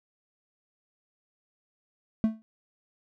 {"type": "tone with exponential decay", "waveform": "triangle", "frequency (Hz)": 220.5, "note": "A3", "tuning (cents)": 4, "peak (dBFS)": -15, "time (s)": [2.24, 2.42], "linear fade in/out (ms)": 0, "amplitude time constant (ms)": 37, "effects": []}